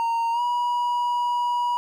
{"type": "tone with pitch glide", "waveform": "triangle", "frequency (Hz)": [924, 967.7], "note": ["A#5", "B5"], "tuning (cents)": [-16, -36], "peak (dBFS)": -19, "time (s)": [0, 1.77], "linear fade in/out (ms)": 0, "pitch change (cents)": 80, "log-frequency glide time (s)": [0.32, 0.41], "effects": []}